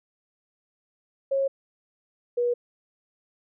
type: tone pair in turn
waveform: sine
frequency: 545 / 483.2 Hz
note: C#5 / B4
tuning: -29 / -38 cents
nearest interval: major second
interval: 209 cents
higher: first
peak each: -21 / -21 dBFS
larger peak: neither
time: 1.31-1.48 / 2.37-2.54 s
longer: neither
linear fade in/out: 10 ms
effects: none